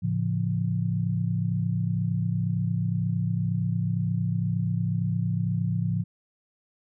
sine chord, A augmented, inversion none, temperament equal with one note detuned, 110 / 138.59 / 172.01 Hz, A2 / C#3 / E#3, 0 / 0 / -26 cents, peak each -27 / -30 / -27 dBFS, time 0.02-6.04 s, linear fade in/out 20 ms, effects none

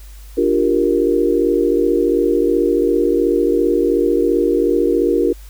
sine chord, G minor seventh, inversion second, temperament equal, 293.7 / 349.2 / 392 / 466.2 Hz, D4 / F4 / G4 / Bb4, 0 / 0 / 0 / 0 cents, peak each -19 / -17 / -19 / -17 dBFS, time 0.37-5.33 s, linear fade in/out 10 ms, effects added 50 Hz sine -34 dBFS peak until 5.49 s + white hiss -47 dBFS RMS until 5.49 s

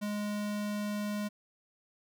square tone, 207.7 Hz, G#3, in tune, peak -33 dBFS, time 0.01-1.29 s, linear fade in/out 20 ms, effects none

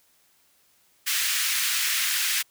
pink high-pass noise, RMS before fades -25 dBFS, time 1.06-2.43 s, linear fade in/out 20 ms, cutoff 1700 Hz, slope 24 dB/octave, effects white hiss -63 dBFS RMS until 2.5 s

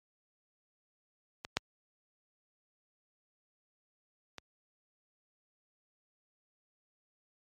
clicks, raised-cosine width 0.2 ms, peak -22 / -10 / -25 dBFS, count 3, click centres 1.449 / 1.57 / 4.383 s, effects high-pass 60 Hz 12 dB/octave + MP3 64 kbps

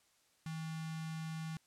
square tone with notch filter, 160.2 Hz, E3, 49 cents flat, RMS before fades -42 dBFS, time 0.46-1.57 s, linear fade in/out 2 ms, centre 480 Hz, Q 0.75, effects white hiss -72 dBFS RMS until 1.66 s + low-pass 10000 Hz 12 dB/octave

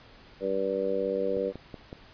harmonic tone, 97.2 Hz, G2, 14 cents flat, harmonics 2 / 3 / 4 / 5 / 6, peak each -38 / -37 / -34 / -28 / -33 dBFS, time 0.4-1.53 s, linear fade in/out 50 ms
click train, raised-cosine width 2 ms, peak -25 dBFS, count 4, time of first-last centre 1.37-1.929 s, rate 5.37 Hz
effects pink hiss -53 dBFS RMS until 2.13 s + resampled to 11025 Hz

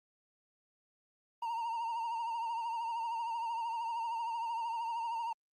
triangle tone with vibrato, 923 Hz, A#5, 17 cents flat, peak -32 dBFS, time 1.42-5.33 s, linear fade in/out 5 ms, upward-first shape triangle, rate 13 Hz, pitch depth 63 cents each way, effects Opus 32 kbps

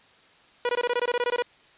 sawtooth tone bursts, 485.7 Hz, B4, 29 cents flat, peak -18 dBFS, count 13, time 0.65-1.423 s, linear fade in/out 2 ms, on 41 ms, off 20 ms, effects white hiss -56 dBFS RMS until 1.77 s + resampled to 8000 Hz

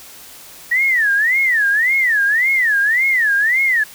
sine tone with vibrato, 1864.7 Hz, A#6, in tune, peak -12 dBFS, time 0.71-3.84 s, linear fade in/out 10 ms, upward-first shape sine, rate 1.8 Hz, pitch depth 260 cents each way, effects white hiss -39 dBFS RMS until 3.94 s

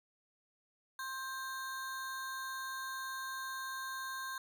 square ring-modulated tone, 1318.5 Hz, E6, in tune, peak -37 dBFS, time 0.99-4.38 s, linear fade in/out 2 ms, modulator 261 Hz, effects none

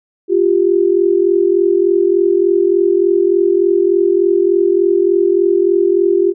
sine tone pair together, 350.4 / 393.8 Hz, F4 / G4, +6 / +8 cents, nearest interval major second, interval 202 cents, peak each -12 dBFS, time 0.28-6.34 s, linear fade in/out 50 ms, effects none

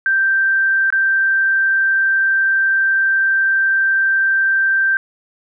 sine tone with dropouts, 1568 Hz, G6, in tune, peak -12 dBFS, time 0.06-4.97 s, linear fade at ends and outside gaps 1 ms, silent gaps 0.903-0.925 s, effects none

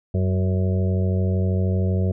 harmonic tone with a mistuned harmonic, 92.9 Hz, F#2, 7 cents sharp, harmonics 1 / 2 / 4 / 5 / 6 / 7, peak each -19 / -25 / -31 / -33 / -35 / -36 dBFS, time 0.14-2.12 s, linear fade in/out 5 ms, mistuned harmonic 2, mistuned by +19 cents, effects none

